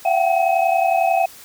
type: tone cluster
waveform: sine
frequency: 675 / 754 / 785 / 2553 Hz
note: E5 / F#5 / G5 / D#7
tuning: +41 / +32 / +2 / +44 cents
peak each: -18 / -18 / -22 / -27 dBFS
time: 0.05-1.26 s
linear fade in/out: 5 ms
effects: white hiss -42 dBFS RMS until 1.44 s